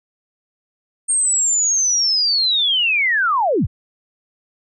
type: linear sweep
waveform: sine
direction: down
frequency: 8670 to 38.99 Hz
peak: -14 dBFS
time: 1.08-3.67 s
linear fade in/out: 20 ms
effects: none